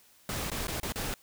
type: noise with dropouts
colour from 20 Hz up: pink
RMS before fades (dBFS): -34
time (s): 0.29-1.14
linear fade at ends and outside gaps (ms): 1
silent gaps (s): 0.501-0.516 / 0.67-0.681 / 0.8-0.831 / 0.922-0.958
effects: white hiss -61 dBFS RMS until 1.22 s